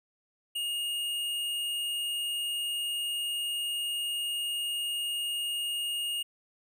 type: tone with hard clipping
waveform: sine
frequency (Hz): 2850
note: F7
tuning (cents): +34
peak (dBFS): -31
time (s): 0.55-6.23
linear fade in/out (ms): 10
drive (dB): 17
effects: none